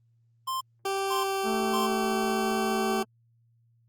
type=tone bursts; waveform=square; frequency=1050 Hz; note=C6; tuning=6 cents sharp; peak=-29 dBFS; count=3; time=0.47-1.87 s; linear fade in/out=10 ms; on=140 ms; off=490 ms
type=tone with pitch glide; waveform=20% pulse; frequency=390 to 385.1 Hz; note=G4 to G4; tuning=-9 to -31 cents; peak=-22 dBFS; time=0.85-3.03 s; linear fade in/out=5 ms; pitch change=-22 cents; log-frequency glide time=1.12-1.94 s
type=harmonic tone; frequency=220 Hz; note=A3; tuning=in tune; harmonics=1 / 2 / 3 / 4 / 5 / 6 / 7; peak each=-30 / -36 / -40 / -42 / -44 / -46 / -47 dBFS; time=1.43-3.05 s; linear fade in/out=50 ms
effects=added 116 Hz sine -62 dBFS peak until 3.88 s + Opus 32 kbps